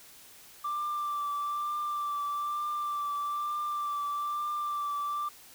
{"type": "tone with vibrato", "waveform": "sine", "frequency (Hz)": 1176, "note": "D6", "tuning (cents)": 2, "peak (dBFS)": -28, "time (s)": [0.64, 5.29], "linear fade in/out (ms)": 10, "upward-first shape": "triangle", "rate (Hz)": 1.1, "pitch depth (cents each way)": 25, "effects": ["tanh soft clip ceiling -28 dBFS", "white hiss -53 dBFS RMS until 5.54 s"]}